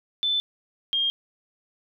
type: tone pair in turn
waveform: sine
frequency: 3520 / 3219 Hz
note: A7 / G7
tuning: 0 / +45 cents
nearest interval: major second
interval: 155 cents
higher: first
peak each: -21 / -21 dBFS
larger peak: neither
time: 0.23-0.4 / 0.93-1.1 s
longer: neither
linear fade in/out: 0 ms
effects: none